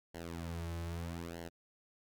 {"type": "tone with flanger", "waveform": "sawtooth", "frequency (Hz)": 84.3, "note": "E2", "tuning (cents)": 39, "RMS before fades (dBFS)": -42, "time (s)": [0.14, 1.49], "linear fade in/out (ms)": 10, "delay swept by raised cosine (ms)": [0.81, 4.31], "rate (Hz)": 0.79, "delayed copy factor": -0.95, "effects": ["Opus 48 kbps"]}